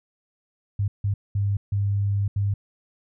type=tone bursts at uneven times; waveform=sine; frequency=100.5 Hz; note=G2; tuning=44 cents sharp; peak=-20 dBFS; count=5; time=0.79-0.88 / 1.04-1.14 / 1.35-1.57 / 1.72-2.28 / 2.36-2.54 s; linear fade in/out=5 ms; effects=none